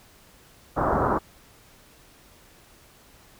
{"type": "low-pass noise", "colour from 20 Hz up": "white", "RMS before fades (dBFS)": -23, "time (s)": [0.76, 1.19], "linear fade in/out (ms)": 20, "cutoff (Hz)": 1300, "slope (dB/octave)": 48, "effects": ["pink hiss -54 dBFS RMS until 3.39 s"]}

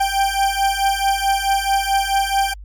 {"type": "beating tone pair", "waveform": "40% pulse", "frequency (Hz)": [784, 788.6], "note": ["G5", "G5"], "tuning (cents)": [0, 10], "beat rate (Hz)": 4.6, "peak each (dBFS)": -18, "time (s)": [0, 2.54], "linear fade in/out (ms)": 10, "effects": ["added 50 Hz sine -33 dBFS peak until 2.64 s", "MP3 64 kbps"]}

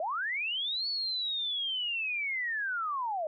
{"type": "linear two-way sweep", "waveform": "sine", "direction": "up then down", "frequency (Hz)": [587.3, 4471, 596], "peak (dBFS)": -30, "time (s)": [0, 3.27], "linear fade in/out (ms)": 2, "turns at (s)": 0.88, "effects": []}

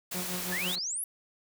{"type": "noise", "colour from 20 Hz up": "white", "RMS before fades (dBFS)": -36, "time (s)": [0.11, 0.76], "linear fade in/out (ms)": 10}
{"type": "tone with tremolo", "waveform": "sawtooth", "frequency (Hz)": 181.2, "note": "F#3", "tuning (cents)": -36, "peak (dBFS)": -30, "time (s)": [0.14, 0.79], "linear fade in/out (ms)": 10, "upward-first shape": "sine", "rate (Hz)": 6.1, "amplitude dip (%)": 75}
{"type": "exponential sweep", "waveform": "sine", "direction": "up", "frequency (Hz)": [1661.2, 11680], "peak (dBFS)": -31, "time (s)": [0.52, 1.04], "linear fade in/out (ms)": 2}
{"effects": []}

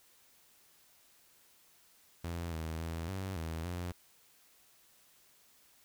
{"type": "tone with pitch steps", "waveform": "sawtooth", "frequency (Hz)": [85.2, 80.5, 82.4, 95.4, 81.2, 88.2], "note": ["F2", "E2", "E2", "G2", "E2", "F2"], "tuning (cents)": [-42, -41, 0, -47, -26, 18], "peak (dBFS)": -33, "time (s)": [2.24, 3.92], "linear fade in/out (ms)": 5, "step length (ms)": 280, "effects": ["white hiss -65 dBFS RMS until 5.84 s"]}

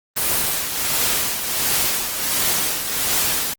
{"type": "noise with tremolo", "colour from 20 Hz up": "white", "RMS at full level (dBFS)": -18, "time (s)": [0.16, 3.54], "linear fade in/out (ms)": 10, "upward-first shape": "triangle", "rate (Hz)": 1.4, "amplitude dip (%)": 60, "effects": ["Opus 24 kbps"]}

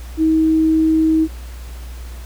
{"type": "tone", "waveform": "sine", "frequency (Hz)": 318, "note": "D#4", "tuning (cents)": 38, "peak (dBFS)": -11, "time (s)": [0.17, 1.28], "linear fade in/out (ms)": 50, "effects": ["added 60 Hz sine -29 dBFS peak until 2.25 s", "pink hiss -42 dBFS RMS until 2.25 s"]}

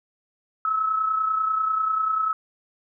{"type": "tone pair together", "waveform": "sine", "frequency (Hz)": [1293, 1323.2], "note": ["E6", "E6"], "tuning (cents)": [-34, 6], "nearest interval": "unison", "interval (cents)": 40, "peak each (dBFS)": [-21, -30], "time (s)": [0.65, 2.33], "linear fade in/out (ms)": 2, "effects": []}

